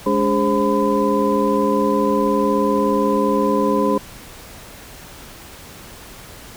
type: tone cluster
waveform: sine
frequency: 208.2 / 287.6 / 410.3 / 527 / 1008 Hz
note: G#3 / D4 / G#4 / C5 / B5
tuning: +5 / -36 / -21 / +12 / +35 cents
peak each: -21 dBFS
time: 0.06-3.98 s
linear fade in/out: 5 ms
effects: pink hiss -39 dBFS RMS until 6.56 s